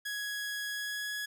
sawtooth tone with pitch glide, 1668 to 1679.6 Hz, G#6 to G#6, +7 to +19 cents, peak -31 dBFS, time 0.05-1.26 s, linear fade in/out 10 ms, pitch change +12 cents, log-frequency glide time 0.67-1.09 s, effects none

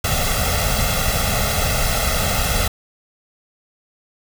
pink noise with comb filter, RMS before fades -19 dBFS, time 0.04-2.68 s, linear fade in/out 5 ms, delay 1.5 ms, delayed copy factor +1, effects none

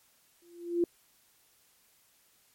sine tone with exponential growth, 344.8 Hz, F4, 22 cents flat, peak -21 dBFS, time 0.42-0.84 s, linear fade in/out 2 ms, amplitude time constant 91 ms, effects white hiss -66 dBFS RMS until 2.54 s + MP3 64 kbps

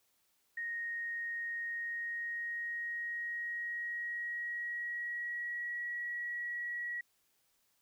sine tone with pitch glide, 1864.7 to 1919.3 Hz, A#6 to B6, 0 to -50 cents, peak -36 dBFS, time 0.57-7.01 s, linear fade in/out 5 ms, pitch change +50 cents, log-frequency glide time 1.66-5.83 s, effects white hiss -75 dBFS RMS until 7.81 s

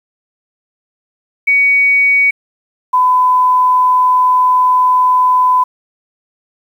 sine tone pair in turn, 2250 / 1006.3 Hz, C#7 / B5, +25 / +32 cents, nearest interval octave + major second, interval 1393 cents, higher first, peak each -7 dBFS, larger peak neither, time 1.47-2.31 / 2.93-5.64 s, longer second, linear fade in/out 10 ms, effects 7-bit

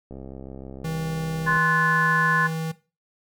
click train, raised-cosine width 2 ms, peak -25 dBFS, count 98, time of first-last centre 0.11-1.569 s, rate 66.5 Hz
square tone, 161.1 Hz, E3, 39 cents flat, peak -27 dBFS, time 0.84-2.72 s, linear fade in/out 10 ms
sine chord, F# diminished, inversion second, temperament equal with one note detuned, 1046.5 / 1480 / 1731.8 Hz, C6 / F#6 / A6, 0 / 0 / -28 cents, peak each -23 / -25 / -21 dBFS, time 1.46-2.48 s, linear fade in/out 20 ms
effects noise-tail reverb RT60 0.3 s tail -17 dB re dry

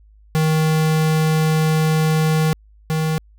square tone pair in turn, 157.2 / 157.75 Hz, D#3 / D#3, +18 / +24 cents, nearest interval unison, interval 6 cents, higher second, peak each -15 / -18 dBFS, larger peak first, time 0.35-2.53 / 2.9-3.18 s, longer first, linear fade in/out 0 ms, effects added 52 Hz sine -46 dBFS peak until 3.38 s

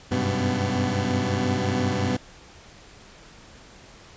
20% pulse tone cluster, 94.5 / 100.2 / 126.2 / 249.4 Hz, F#2 / G2 / B2 / B3, +37 / +38 / +38 / +17 cents, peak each -23 dBFS, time 0.11-2.17 s, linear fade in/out 10 ms, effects pink hiss -48 dBFS RMS until 4.16 s + resampled to 16000 Hz

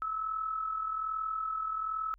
sine tone with amplitude modulation, 1299 Hz, E6, 26 cents flat, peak -29 dBFS, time 0.02-2.14 s, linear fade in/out 0 ms, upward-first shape sine, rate 41.2 Hz, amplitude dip 55%, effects added 41 Hz sine -58 dBFS peak until 2.18 s

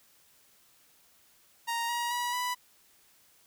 sawtooth tone with pitch steps, 932.3 / 950.8 / 969.6 / 988.9 Hz, A#5 / A#5 / B5 / B5, 0 / +34 / -32 / +2 cents, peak -26 dBFS, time 1.67-2.55 s, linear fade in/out 20 ms, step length 220 ms, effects white hiss -63 dBFS RMS until 3.46 s

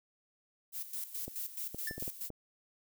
violet noise with tremolo, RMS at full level -39 dBFS, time 0.72-2.3 s, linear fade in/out 50 ms, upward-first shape square, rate 4.7 Hz, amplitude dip 70%
clicks, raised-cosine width 2 ms, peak -29 dBFS, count 7, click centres 1.28 / 1.746 / 1.911 / 1.98 / 2.025 / 2.079 / 2.303 s
square tone with exponential decay, 1770 Hz, A6, 10 cents sharp, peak -35 dBFS, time 1.87-2.05 s, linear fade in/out 5 ms, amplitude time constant 39 ms
effects none

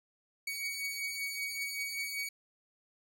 sawtooth beating tone pair, 2246 / 2251.2 Hz, C#7 / C#7, +22 / +26 cents, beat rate 5.2 Hz, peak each -39 / -33 dBFS, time 0.47-2.29 s, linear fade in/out 5 ms, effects none

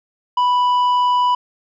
sine tone with tanh clipping, 987.8 Hz, B5, in tune, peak -14 dBFS, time 0.37-1.35 s, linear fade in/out 5 ms, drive 6 dB, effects none

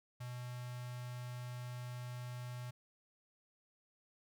square tone with notch filter, 123.47 Hz, B2, in tune, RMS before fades -45 dBFS, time 0.2-2.71 s, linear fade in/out 10 ms, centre 350 Hz, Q 1.1, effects none

